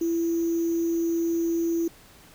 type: tone with sample-and-hold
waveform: sine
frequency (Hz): 334.8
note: E4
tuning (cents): +27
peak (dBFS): -22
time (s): 0.01-1.88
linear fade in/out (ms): 5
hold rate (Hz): 6300
effects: pink hiss -52 dBFS RMS until 2.34 s